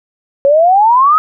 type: exponential sweep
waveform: sine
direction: up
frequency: 545 to 1294 Hz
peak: -5 dBFS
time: 0.45-1.18 s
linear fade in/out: 0 ms
effects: none